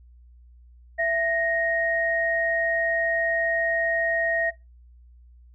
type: tone pair together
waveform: sine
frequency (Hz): 665 / 1867.4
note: E5 / A#6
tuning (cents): +15 / +3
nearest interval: octave + tritone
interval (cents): 1788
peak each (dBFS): -24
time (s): 0.98-4.51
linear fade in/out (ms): 20
effects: noise-tail reverb RT60 0.2 s tail -18 dB re dry + added 60 Hz sine -48 dBFS peak until 5.54 s